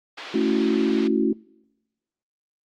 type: band-pass noise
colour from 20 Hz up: white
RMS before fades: -38 dBFS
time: 0.17-1.08 s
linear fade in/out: 10 ms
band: 320 to 3900 Hz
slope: 24 dB/octave
type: chord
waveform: sine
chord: F# minor seventh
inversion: first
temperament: equal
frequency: 220 / 277.2 / 329.6 / 370 Hz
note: A3 / C#4 / E4 / F#4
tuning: 0 / 0 / 0 / 0 cents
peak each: -24 dBFS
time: 0.34-1.33 s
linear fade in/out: 5 ms
effects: noise-tail reverb RT60 1.0 s tail -26 dB re dry + Opus 48 kbps